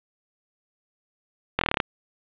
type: slowing click train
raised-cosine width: 0.3 ms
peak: -4 dBFS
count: 9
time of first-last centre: 1.59-1.802 s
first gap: 23 ms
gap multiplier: 1.04
effects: resampled to 8000 Hz + 7-bit